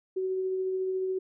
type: tone with tremolo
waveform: sine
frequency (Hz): 375.8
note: F#4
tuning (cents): +27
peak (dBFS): -26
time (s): 0.16-1.19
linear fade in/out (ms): 10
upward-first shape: triangle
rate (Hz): 14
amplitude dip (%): 25
effects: none